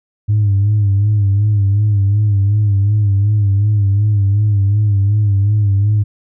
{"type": "tone with vibrato", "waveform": "sine", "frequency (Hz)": 102.2, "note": "G#2", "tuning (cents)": -27, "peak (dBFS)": -8, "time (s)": [0.28, 6.04], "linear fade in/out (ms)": 20, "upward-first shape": "sine", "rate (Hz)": 2.7, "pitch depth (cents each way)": 69, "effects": ["tanh soft clip ceiling -7 dBFS"]}